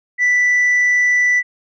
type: tone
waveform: sine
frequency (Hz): 1975.5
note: B6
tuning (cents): 0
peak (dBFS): -9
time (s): 0.18-1.43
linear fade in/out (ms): 50
effects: tanh soft clip ceiling -10 dBFS